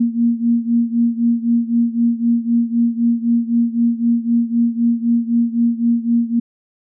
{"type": "beating tone pair", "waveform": "sine", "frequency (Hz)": [233.1, 237], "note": ["A#3", "A#3"], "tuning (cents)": [0, 29], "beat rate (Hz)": 3.9, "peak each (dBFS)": [-15, -18], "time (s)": [0, 6.4], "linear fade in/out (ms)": 10, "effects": []}